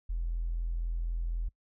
triangle tone with tanh clipping, 42 Hz, E1, 33 cents sharp, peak -29 dBFS, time 0.09-1.49 s, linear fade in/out 10 ms, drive 2 dB, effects noise-tail reverb RT60 0.1 s tail -24 dB re dry

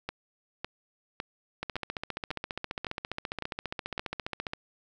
two click trains, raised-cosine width 0.3 ms, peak -17 / -17 dBFS, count 43 / 9, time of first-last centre 1.63-4.468 / 0.09-4.534 s, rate 14.8 / 1.8 Hz, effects none

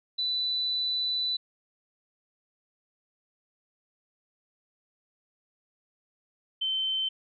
sine tone pair in turn, 3983 / 3087 Hz, B7 / G7, +14 / -27 cents, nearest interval major third, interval 441 cents, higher first, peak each -26 dBFS, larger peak neither, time 0.18-1.37 / 6.61-7.09 s, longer first, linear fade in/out 10 ms, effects none

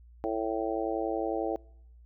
harmonic tone, 111 Hz, A2, 16 cents sharp, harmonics 3 / 4 / 5 / 6 / 7, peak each -33 / -34 / -35 / -36 / -36 dBFS, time 0.24-1.56 s, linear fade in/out 0 ms, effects noise-tail reverb RT60 0.8 s tail -26 dB re dry + added 59 Hz sine -51 dBFS peak until 2.05 s

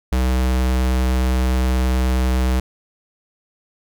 square tone, 63.6 Hz, C2, 48 cents flat, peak -16 dBFS, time 0.12-2.6 s, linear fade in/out 5 ms, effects none

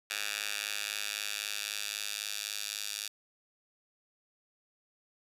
10% pulse tone with high-pass filter sweep, 103.83 Hz, G#2, in tune, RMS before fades -37 dBFS, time 0.1-3.08 s, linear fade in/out 5 ms, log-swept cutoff 2300 to 4000 Hz, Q 1.1, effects resampled to 32000 Hz

